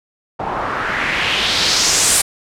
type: noise with low-pass filter sweep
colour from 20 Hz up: white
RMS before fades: -17 dBFS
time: 0.39-2.22 s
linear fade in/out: 10 ms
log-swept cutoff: 820 to 9800 Hz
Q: 2.2
effects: none